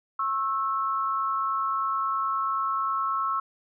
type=tone pair together; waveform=sine; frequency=1089.1 / 1318.5 Hz; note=C#6 / E6; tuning=-31 / 0 cents; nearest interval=minor third; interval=331 cents; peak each=-27 dBFS; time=0.19-3.4 s; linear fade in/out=5 ms; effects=none